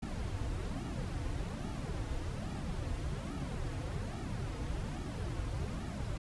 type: noise with flanger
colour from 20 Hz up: brown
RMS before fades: -38 dBFS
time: 0.02-6.18 s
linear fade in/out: 10 ms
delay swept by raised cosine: 1.9 to 5.2 ms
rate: 1.2 Hz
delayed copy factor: -0.75
effects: resampled to 24000 Hz